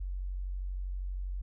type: tone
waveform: sine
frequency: 46.28 Hz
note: F#1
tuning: 1 cent sharp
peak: -33 dBFS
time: 0-1.42 s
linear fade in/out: 10 ms
effects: none